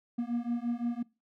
triangle beating tone pair, 235.1 / 240.9 Hz, A#3 / B3, +15 / -43 cents, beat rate 5.8 Hz, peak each -31 dBFS, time 0.18-1.03 s, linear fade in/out 10 ms, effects noise-tail reverb RT60 0.3 s tail -23 dB re dry

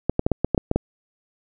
clicks, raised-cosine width 2 ms, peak -5 dBFS, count 9, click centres 0.096 / 0.194 / 0.265 / 0.317 / 0.446 / 0.547 / 0.578 / 0.714 / 0.76 s, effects none

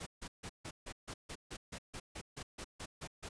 pink noise bursts, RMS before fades -45 dBFS, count 16, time 0-3.29 s, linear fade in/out 10 ms, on 65 ms, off 150 ms, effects resampled to 22050 Hz

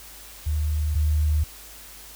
sine tone pair in turn, 76 / 76 Hz, D#2 / D#2, -40 / -40 cents, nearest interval unison, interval 0 cents, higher neither, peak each -21 / -18 dBFS, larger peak second, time 0.46-0.95 / 0.95-1.44 s, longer neither, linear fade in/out 10 ms, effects added 50 Hz sine -49 dBFS peak until 2.15 s + white hiss -44 dBFS RMS until 2.15 s

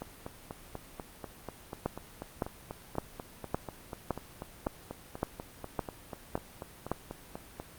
two click trains, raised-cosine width 1 ms, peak -15 / -24 dBFS, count 10 / 32, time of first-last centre 1.86-6.916 / 0.02-7.599 s, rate 1.78 / 4.09 Hz, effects pink hiss -52 dBFS RMS until 7.78 s + Opus 32 kbps

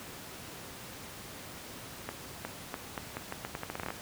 accelerating click train, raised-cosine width 0.5 ms, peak -20 dBFS, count 16, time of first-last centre 2.09-3.904 s, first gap 360 ms, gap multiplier 0.81, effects pink hiss -45 dBFS RMS until 4.01 s + high-pass 80 Hz 12 dB/octave

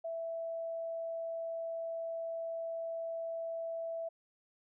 sine tone, 661 Hz, E5, 5 cents sharp, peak -36 dBFS, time 0.04-4.09 s, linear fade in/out 10 ms, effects none

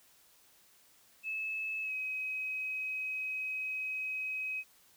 sine tone with pitch glide, 2600 to 2535 Hz, E7 to D#7, -24 to +32 cents, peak -34 dBFS, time 1.23-4.64 s, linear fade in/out 50 ms, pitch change -44 cents, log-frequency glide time 1.82-1.93 s, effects white hiss -64 dBFS RMS until 4.96 s

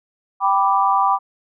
sine chord, G major, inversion none, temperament equal, 784 / 987.8 / 1174.7 Hz, G5 / B5 / D6, 0 / 0 / 0 cents, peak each -18 dBFS, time 0.4-1.19 s, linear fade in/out 50 ms, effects none

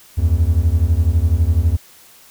triangle beating tone pair, 76 / 88 Hz, D#2 / F2, -40 / +14 cents, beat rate 12 Hz, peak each -13 dBFS, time 0.17-1.77 s, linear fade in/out 20 ms, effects white hiss -46 dBFS RMS until 2.3 s

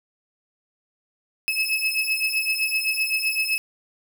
35% pulse beating tone pair, 2584 / 2591.8 Hz, E7 / E7, -35 / -30 cents, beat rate 7.8 Hz, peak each -23 dBFS, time 1.48-3.58 s, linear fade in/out 0 ms, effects none

